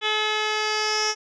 10% pulse tone with low-pass filter sweep, 428.5 Hz, A4, 46 cents flat, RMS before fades -24 dBFS, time 0.01-1.15 s, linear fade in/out 50 ms, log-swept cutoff 3600 to 5500 Hz, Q 8.7, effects none

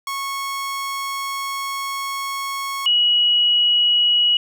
sawtooth / sine tone pair in turn, 1100 / 2915 Hz, C#6 / F#7, -14 / -26 cents, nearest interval octave + perfect fourth, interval 1688 cents, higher second, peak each -20 / -13 dBFS, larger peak second, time 0.07-2.86 / 2.86-4.37 s, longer first, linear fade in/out 2 ms, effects none

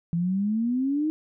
sine exponential sweep, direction up, 165.6 to 316.2 Hz, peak -22 dBFS, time 0.13-1.1 s, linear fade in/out 0 ms, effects none

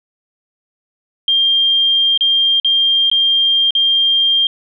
sine tone with dropouts, 3196 Hz, G7, 33 cents sharp, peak -10 dBFS, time 1.28-4.47 s, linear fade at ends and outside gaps 2 ms, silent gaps 2.176-2.208 / 2.6-2.646 / 3.1-3.114 / 3.707-3.751 s, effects none

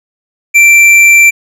triangle tone with tanh clipping, 2349 Hz, D7, in tune, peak -3 dBFS, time 0.54-1.31 s, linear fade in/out 20 ms, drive 14 dB, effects none

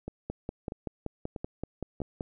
two click trains, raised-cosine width 2 ms, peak -23 / -20 dBFS, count 4 / 11, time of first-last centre 0.08-2.003 / 0.3-2.208 s, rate 1.56 / 5.24 Hz, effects none

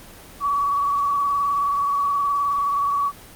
sine tone with vibrato, 1134 Hz, C#6, 39 cents sharp, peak -18 dBFS, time 0.4-3.12 s, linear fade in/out 50 ms, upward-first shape sine, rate 19 Hz, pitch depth 30 cents each way, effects pink hiss -43 dBFS RMS until 3.35 s + Opus 24 kbps

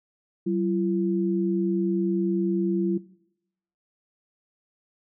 sine tone pair together, 190 / 340 Hz, F#3 / F4, +46 / -46 cents, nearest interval minor seventh, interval 1008 cents, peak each -25 dBFS, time 0.46-2.98 s, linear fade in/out 10 ms, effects noise-tail reverb RT60 0.8 s tail -19 dB re dry

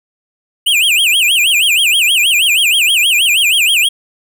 square tone with vibrato, 2794 Hz, F7, in tune, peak -9 dBFS, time 0.66-3.89 s, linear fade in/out 10 ms, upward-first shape sine, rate 6.3 Hz, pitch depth 280 cents each way, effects none

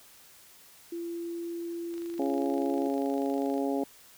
sine tone, 340 Hz, F4, 46 cents flat, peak -33 dBFS, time 0.92-2.88 s, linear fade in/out 5 ms
click train, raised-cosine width 0.2 ms, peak -33 dBFS, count 42, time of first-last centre 1.94-3.58 s, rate 25 Hz
harmonic tone, 138.2 Hz, C#3, 5 cents flat, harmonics 2 / 3 / 4 / 5 / 6, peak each -29 / -33 / -35 / -37 / -39 dBFS, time 2.19-3.84 s, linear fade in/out 5 ms
effects white hiss -55 dBFS RMS until 4.17 s

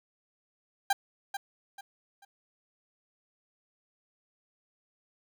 30% pulse tone with echo, 795 Hz, G5, 24 cents sharp, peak -20 dBFS, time 0.9-0.93 s, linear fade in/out 5 ms, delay 440 ms, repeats 3, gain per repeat -10 dB, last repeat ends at 2.25 s, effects none

